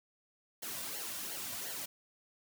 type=noise with flanger; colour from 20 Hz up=white; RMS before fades=-41 dBFS; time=0.62-1.86 s; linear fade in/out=10 ms; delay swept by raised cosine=0.8 to 2.4 ms; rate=2.8 Hz; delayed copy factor=-0.7; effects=none